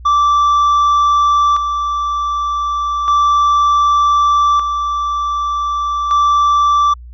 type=tone with tremolo; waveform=triangle; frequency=1168 Hz; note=D6; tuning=10 cents flat; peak=-7 dBFS; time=0.05-6.94 s; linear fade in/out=10 ms; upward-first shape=square; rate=0.33 Hz; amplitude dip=50%; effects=added 60 Hz sine -31 dBFS peak until 7.13 s + resampled to 16000 Hz